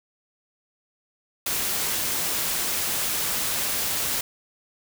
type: noise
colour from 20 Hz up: white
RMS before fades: -26 dBFS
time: 1.46-4.21 s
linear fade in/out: 5 ms
effects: none